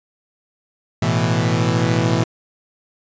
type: chord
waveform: sawtooth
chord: A suspended second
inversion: none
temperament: equal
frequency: 110 / 123.47 / 164.81 Hz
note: A2 / B2 / E3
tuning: 0 / 0 / 0 cents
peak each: -16 dBFS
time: 1.02-2.24 s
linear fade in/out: 5 ms
effects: resampled to 16000 Hz